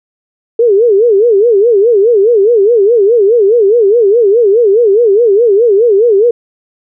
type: tone with vibrato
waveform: sine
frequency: 433.7 Hz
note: A4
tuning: 25 cents flat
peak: -4 dBFS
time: 0.59-6.31 s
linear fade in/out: 5 ms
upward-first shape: sine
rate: 4.8 Hz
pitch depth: 200 cents each way
effects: none